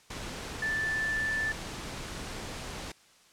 sine tone in noise, 1759 Hz, A6, 1 cent flat, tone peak -28 dBFS, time 0.62-1.52 s, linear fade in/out 5 ms, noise pink, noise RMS -39 dBFS, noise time 0.1-2.92 s, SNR +8 dB, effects white hiss -60 dBFS RMS until 3.32 s + low-pass 8000 Hz 12 dB/octave

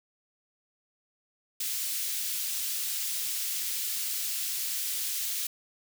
white high-pass noise, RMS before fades -32 dBFS, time 1.6-5.47 s, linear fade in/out 5 ms, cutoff 2900 Hz, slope 12 dB/octave, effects none

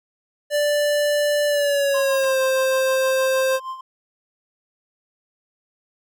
square tone with pitch glide, 587.3 to 526.3 Hz, D5 to C5, 0 to +10 cents, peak -18 dBFS, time 0.5-3.6 s, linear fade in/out 50 ms, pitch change -190 cents, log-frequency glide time 1.47-2.39 s
triangle tone with tremolo, 1046.5 Hz, C6, in tune, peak -24 dBFS, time 1.94-3.81 s, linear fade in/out 5 ms, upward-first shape sine, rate 6.4 Hz, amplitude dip 70%
clicks, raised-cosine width 0.2 ms, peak -22 dBFS, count 2, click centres 2.238 / 2.246 s
effects none

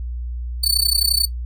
sawtooth tone with amplitude modulation, 4494 Hz, C#8, 23 cents sharp, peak -9 dBFS, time 0.63-1.26 s, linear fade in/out 10 ms, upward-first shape sine, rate 31.4 Hz, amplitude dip 90%, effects noise-tail reverb RT60 0.1 s tail -18 dB re dry + added 60 Hz sine -24 dBFS peak until 1.45 s

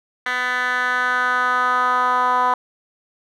10% pulse tone with band-pass filter sweep, 250 Hz, B3, 21 cents sharp, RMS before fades -19 dBFS, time 0.26-2.54 s, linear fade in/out 2 ms, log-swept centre 2000 to 1000 Hz, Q 3.3, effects none

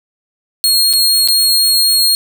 sawtooth tone with dropouts, 4276 Hz, C8, 37 cents sharp, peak -6 dBFS, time 0.64-2.15 s, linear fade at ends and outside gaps 0 ms, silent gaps 0.93-0.935 / 1.276-1.285 s, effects none

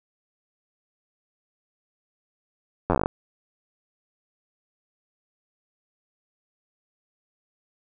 slowing click train, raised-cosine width 1 ms, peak -7 dBFS, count 11, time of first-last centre 2.9-3.059 s, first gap 10 ms, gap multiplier 1.1, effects none

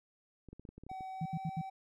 clicks, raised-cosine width 3 ms, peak -37 dBFS, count 10, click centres 0.487 / 0.53 / 0.596 / 0.652 / 0.69 / 0.78 / 0.836 / 0.866 / 0.915 / 1.008 s
triangle tone with pitch glide, 758 to 768.1 Hz, F#5 to G5, +42 to -35 cents, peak -39 dBFS, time 0.89-1.7 s, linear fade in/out 10 ms, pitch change +23 cents, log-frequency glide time 1.11-1.37 s
sine tone bursts, 162.7 Hz, E3, 22 cents flat, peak -33 dBFS, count 4, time 1.21-1.614 s, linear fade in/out 5 ms, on 47 ms, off 72 ms
effects none

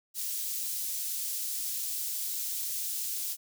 white high-pass noise, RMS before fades -34 dBFS, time 0.14-3.37 s, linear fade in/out 50 ms, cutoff 5100 Hz, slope 12 dB/octave, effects none

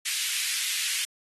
pink high-pass noise, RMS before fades -29 dBFS, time 0.05-1.05 s, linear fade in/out 10 ms, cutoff 2100 Hz, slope 24 dB/octave, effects AAC 32 kbps

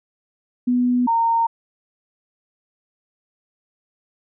sine tone pair in turn, 246.9 / 919.6 Hz, B3 / A#5, 0 / -24 cents, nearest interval octave + major seventh, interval 2276 cents, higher second, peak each -15 dBFS, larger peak neither, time 0.67-1.07 / 1.07-1.47 s, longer neither, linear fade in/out 10 ms, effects none

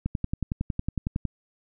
click train, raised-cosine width 5 ms, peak -14 dBFS, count 14, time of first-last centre 0.06-1.253 s, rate 10.9 Hz, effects none

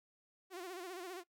sawtooth tone with vibrato, 362.5 Hz, F#4, 35 cents flat, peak -40 dBFS, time 0.5-1.24 s, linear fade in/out 50 ms, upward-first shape sine, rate 15 Hz, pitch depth 100 cents each way, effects noise-tail reverb RT60 0.1 s tail -20 dB re dry

